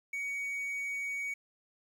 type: tone with quantisation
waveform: triangle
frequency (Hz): 2247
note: C#7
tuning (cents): +23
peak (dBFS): -32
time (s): 0.13-1.34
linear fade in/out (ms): 5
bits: 10
effects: none